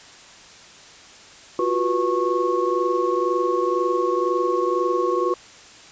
sine tone cluster, 349.3 / 371.3 / 490.3 / 1096 Hz, F4 / F#4 / B4 / C#6, 0 / +6 / -13 / -20 cents, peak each -24 dBFS, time 1.59-5.34 s, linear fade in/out 2 ms, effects white hiss -45 dBFS RMS until 5.91 s + resampled to 16000 Hz

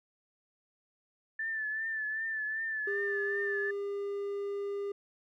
sine tone with vibrato, 1760 Hz, A6, in tune, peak -32 dBFS, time 1.39-3.71 s, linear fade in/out 5 ms, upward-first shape triangle, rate 2.6 Hz, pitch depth 52 cents each way
triangle tone, 402.3 Hz, G4, 45 cents sharp, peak -31 dBFS, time 2.87-4.92 s, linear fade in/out 5 ms
effects none

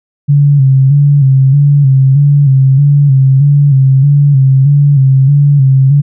sine tone with vibrato, 138.59 Hz, C#3, in tune, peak -3 dBFS, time 0.28-6.02 s, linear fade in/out 20 ms, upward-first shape square, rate 1.6 Hz, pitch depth 60 cents each way, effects none

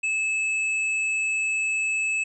sine tone with hard clipping, 2605 Hz, E7, 21 cents flat, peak -24 dBFS, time 0.03-2.24 s, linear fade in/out 10 ms, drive 7 dB, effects resampled to 22050 Hz

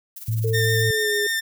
violet noise with tremolo, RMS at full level -35 dBFS, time 0.16-0.83 s, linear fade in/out 5 ms, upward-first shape sine, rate 19 Hz, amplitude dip 75%
sine tone, 111.5 Hz, A2, 23 cents sharp, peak -20 dBFS, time 0.28-0.91 s, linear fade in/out 5 ms
sine tone with pitch glide, 447.6 to 415.2 Hz, A4 to G#4, +30 to 0 cents, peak -23 dBFS, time 0.44-1.27 s, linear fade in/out 5 ms, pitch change -130 cents, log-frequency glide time 0.82-1.15 s
sawtooth tone with vibrato, 1807 Hz, A6, 46 cents sharp, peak -18 dBFS, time 0.53-1.41 s, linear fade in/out 20 ms, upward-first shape sine, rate 6.8 Hz, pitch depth 14 cents each way
effects none

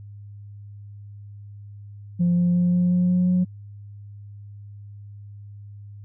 sine tone with pitch steps, 174.61 / 175.72 / 176.84 / 177.97 / 179.1 / 180.25 / 181.4 Hz, F3 / F3 / F3 / F3 / F3 / F#3 / F#3, 0 / +11 / +22 / +33 / +44 / -45 / -34 cents, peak -15 dBFS, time 2.19-3.45 s, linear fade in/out 20 ms, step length 180 ms, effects tanh soft clip ceiling -14 dBFS + added 102 Hz sine -38 dBFS peak until 6.04 s

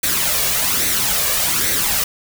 white noise with flanger, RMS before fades -18 dBFS, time 0.03-2.04 s, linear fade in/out 5 ms, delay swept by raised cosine 0.49 to 1.79 ms, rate 1.2 Hz, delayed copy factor +0.55, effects none

